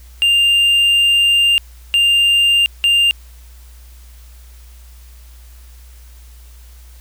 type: tone bursts at uneven times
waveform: triangle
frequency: 2797 Hz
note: F7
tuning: 2 cents sharp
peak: -8 dBFS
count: 3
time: 0.22-1.58 / 1.94-2.66 / 2.84-3.11 s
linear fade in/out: 0 ms
effects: added 60 Hz sine -37 dBFS peak until 7 s + white hiss -49 dBFS RMS until 7 s